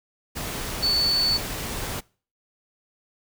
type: tone in noise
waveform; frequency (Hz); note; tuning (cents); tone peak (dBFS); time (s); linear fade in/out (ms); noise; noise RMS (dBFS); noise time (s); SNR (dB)
sine; 4470; C#8; +14; -19; 0.82-1.38; 20; pink; -31; 0.35-2.01; +9
effects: noise-tail reverb RT60 0.4 s tail -24 dB re dry